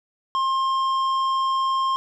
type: tone with tanh clipping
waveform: sine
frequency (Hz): 1063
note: C6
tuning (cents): +27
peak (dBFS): -21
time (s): 0.35-1.96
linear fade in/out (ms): 0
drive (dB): 9
effects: none